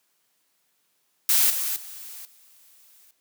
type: noise with level steps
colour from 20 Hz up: blue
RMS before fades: -19 / -27 / -40 / -55 dBFS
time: 1.29-3.11 s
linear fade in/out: 2 ms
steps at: 1.5 / 1.76 / 2.25 s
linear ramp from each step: 2 ms
effects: white hiss -70 dBFS RMS until 3.2 s + high-pass 150 Hz 12 dB/octave